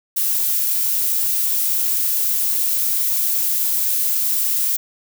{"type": "noise", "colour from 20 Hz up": "violet", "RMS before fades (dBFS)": -19, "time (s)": [0.16, 4.77], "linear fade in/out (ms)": 10, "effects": []}